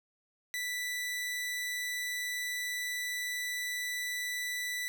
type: tone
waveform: sawtooth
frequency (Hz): 1975.5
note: B6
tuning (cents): 0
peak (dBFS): -30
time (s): 0.54-4.88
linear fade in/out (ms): 0
effects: none